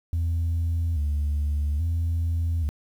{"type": "tone with vibrato", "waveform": "sine", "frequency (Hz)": 78.3, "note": "D#2", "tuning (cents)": 11, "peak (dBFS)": -20, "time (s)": [0.13, 2.69], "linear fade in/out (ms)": 0, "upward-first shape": "square", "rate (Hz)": 0.6, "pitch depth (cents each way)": 110, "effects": ["tanh soft clip ceiling -20 dBFS", "9-bit"]}